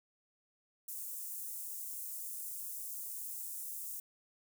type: high-pass noise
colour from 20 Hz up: white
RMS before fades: -43 dBFS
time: 0.88-4 s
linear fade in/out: 5 ms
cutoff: 7800 Hz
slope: 24 dB/octave
effects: none